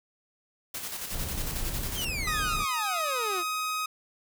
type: noise with tremolo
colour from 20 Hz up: white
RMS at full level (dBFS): -35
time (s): 0.74-2.05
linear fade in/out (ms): 5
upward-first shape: square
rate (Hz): 11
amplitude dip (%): 40
type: noise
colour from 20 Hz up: brown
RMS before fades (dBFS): -34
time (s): 1.1-2.66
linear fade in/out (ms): 50
type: exponential sweep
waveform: sawtooth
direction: down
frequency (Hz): 3322 to 331.7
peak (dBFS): -28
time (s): 1.94-3.44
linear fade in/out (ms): 50
type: tone with pitch glide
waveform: sawtooth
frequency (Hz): 1244.5 to 1258.2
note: D#6 to D#6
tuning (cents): 0 to +19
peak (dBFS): -25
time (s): 2.27-3.86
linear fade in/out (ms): 5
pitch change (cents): +19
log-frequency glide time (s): 2.59-2.87
effects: none